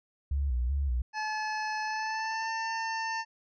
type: tone with vibrato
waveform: sine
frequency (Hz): 65.41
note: C2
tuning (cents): 0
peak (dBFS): -26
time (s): 0.31-1.02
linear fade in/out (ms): 5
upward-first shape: square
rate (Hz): 2.6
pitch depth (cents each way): 120
type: tone with pitch glide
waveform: 25% pulse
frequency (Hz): 860 to 899.6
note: A5 to A5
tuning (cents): -40 to +38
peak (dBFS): -27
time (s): 1.13-3.25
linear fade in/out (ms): 50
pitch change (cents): +78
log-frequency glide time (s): 1.83-2.52
effects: resampled to 16000 Hz